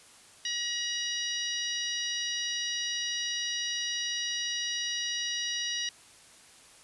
harmonic tone with a mistuned harmonic, 954 Hz, A#5, 40 cents sharp, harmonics 2 / 3 / 4 / 5 / 6, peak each -38 / -35 / -36 / -40 / -36 dBFS, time 0.45-5.89 s, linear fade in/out 2 ms, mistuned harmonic 3, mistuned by +22 cents, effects white hiss -55 dBFS RMS until 6.83 s + resampled to 24000 Hz

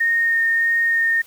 sine tone with vibrato, 1841 Hz, A#6, 22 cents flat, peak -15 dBFS, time 0-1.22 s, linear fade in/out 10 ms, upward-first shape sine, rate 1.6 Hz, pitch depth 9 cents each way, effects white hiss -48 dBFS RMS until 1.26 s

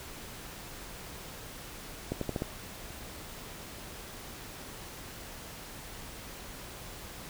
accelerating click train, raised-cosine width 2 ms, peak -18 dBFS, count 5, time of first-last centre 2.12-2.421 s, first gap 93 ms, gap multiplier 0.86, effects pink hiss -45 dBFS RMS until 7.29 s

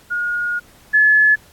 sine tone pair in turn, 1435 / 1715.9 Hz, F6 / A6, +47 / -44 cents, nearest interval minor third, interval 309 cents, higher second, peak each -18 / -9 dBFS, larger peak second, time 0.1-0.6 / 0.93-1.36 s, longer first, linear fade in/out 20 ms, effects pink hiss -49 dBFS RMS until 1.52 s + AAC 64 kbps

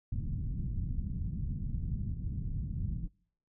pink low-pass noise, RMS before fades -35 dBFS, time 0.12-3.08 s, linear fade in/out 5 ms, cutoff 180 Hz, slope 24 dB/octave, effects noise-tail reverb RT60 0.6 s tail -26 dB re dry

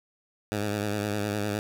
10% pulse tone with vibrato, 103.8 Hz, G#2, in tune, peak -19 dBFS, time 0.52-1.59 s, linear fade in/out 0 ms, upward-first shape sine, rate 9.8 Hz, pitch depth 47 cents each way, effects none

